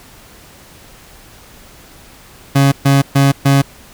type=tone bursts; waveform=30% pulse; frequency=138.59 Hz; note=C#3; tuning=in tune; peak=-5 dBFS; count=4; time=2.55-3.62 s; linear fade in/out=10 ms; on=170 ms; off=130 ms; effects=pink hiss -41 dBFS RMS until 3.93 s